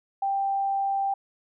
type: tone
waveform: sine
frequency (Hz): 787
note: G5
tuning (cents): +7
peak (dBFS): -23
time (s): 0.22-1.14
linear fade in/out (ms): 5
effects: none